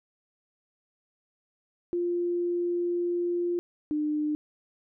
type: tone pair in turn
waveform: sine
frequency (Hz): 349.2 / 301.1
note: F4 / D4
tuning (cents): 0 / +43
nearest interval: minor third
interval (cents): 257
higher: first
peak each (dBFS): -25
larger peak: neither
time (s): 1.93-3.59 / 3.91-4.35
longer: first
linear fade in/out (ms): 0
effects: none